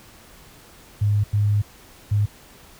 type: tone bursts at uneven times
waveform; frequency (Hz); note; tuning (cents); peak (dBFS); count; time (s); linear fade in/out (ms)
sine; 103.5; G#2; -5; -16; 3; 1.01-1.24 / 1.33-1.62 / 2.11-2.26; 10
effects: pink hiss -48 dBFS RMS until 2.79 s